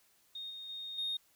sine tone with level steps, 3700 Hz, A#7, 14 cents flat, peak -40 / -43 / -40 / -32 dBFS, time 0.35-1.17 s, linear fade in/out 5 ms, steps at 0.5 / 0.69 / 0.98 s, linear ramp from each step 5 ms, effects tanh soft clip ceiling -30 dBFS + white hiss -69 dBFS RMS until 1.35 s

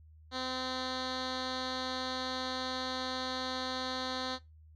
10% pulse tone with low-pass filter, 257.4 Hz, C4, 28 cents flat, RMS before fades -37 dBFS, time 0.31-4.39 s, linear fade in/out 50 ms, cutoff 4300 Hz, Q 3.6, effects noise-tail reverb RT60 0.2 s tail -17 dB re dry + added 78 Hz sine -54 dBFS peak until 4.75 s

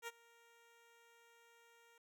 10% pulse tone with ADSR envelope, 466.2 Hz, A#4, in tune, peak -34 dBFS, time 0.02-1.98 s, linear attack 55 ms, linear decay 32 ms, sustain -23 dB, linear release 3 ms, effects none

